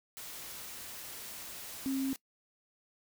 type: tone in noise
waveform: sine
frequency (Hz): 268.3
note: C4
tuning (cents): +44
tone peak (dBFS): -30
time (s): 1.86-2.13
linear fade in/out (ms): 0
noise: white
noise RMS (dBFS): -45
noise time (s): 0.17-2.16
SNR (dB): +12
effects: noise-tail reverb RT60 0.1 s tail -21 dB re dry